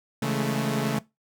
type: chord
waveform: sawtooth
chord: A major seventh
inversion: first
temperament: equal with one note detuned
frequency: 138.59 / 164.81 / 209.2 / 220 Hz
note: C#3 / E3 / G#3 / A3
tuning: 0 / 0 / +13 / 0 cents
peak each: -24 / -30 / -29 / -24 dBFS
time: 0.22-0.99 s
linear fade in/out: 5 ms
effects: noise-tail reverb RT60 0.2 s tail -19 dB re dry

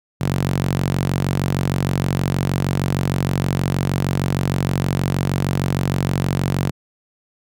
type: tone with high-pass filter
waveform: sawtooth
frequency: 46.42 Hz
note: F#1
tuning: 6 cents sharp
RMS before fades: -20 dBFS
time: 0.2-6.71 s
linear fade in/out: 20 ms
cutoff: 130 Hz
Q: 2.3
effects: none

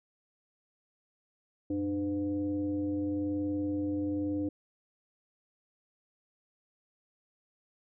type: tone with frequency modulation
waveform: sine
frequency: 300 Hz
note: D4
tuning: 37 cents sharp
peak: -29 dBFS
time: 1.7-4.49 s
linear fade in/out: 5 ms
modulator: 207 Hz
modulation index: 0.59
effects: none

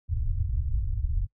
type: low-pass noise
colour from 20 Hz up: pink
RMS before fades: -27 dBFS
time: 0.08-1.27 s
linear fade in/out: 20 ms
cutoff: 110 Hz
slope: 48 dB/octave
effects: noise-tail reverb RT60 0.1 s tail -23 dB re dry

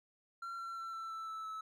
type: tone with pitch steps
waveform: triangle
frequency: 1368 / 1357 / 1346.1 / 1335.2 / 1324.5 / 1313.8 / 1303.2 Hz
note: F6 / E6 / E6 / E6 / E6 / E6 / E6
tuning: -36 / +50 / +36 / +22 / +8 / -6 / -20 cents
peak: -39 dBFS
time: 0.42-1.61 s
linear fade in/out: 5 ms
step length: 170 ms
effects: none

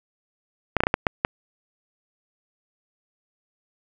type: clicks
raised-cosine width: 0.5 ms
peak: -3 dBFS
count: 7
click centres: 0.767 / 0.805 / 0.836 / 0.869 / 0.941 / 1.068 / 1.249 s
effects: none

